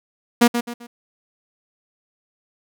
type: tone with echo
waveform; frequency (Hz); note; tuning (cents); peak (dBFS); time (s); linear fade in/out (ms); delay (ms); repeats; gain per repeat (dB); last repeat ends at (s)
sawtooth; 238.3; A#3; +38; -6; 0.41-0.48; 10; 130; 3; -9; 0.87
effects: none